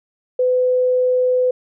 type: tone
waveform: sine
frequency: 504 Hz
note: B4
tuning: 35 cents sharp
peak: -13 dBFS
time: 0.39-1.51 s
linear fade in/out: 5 ms
effects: none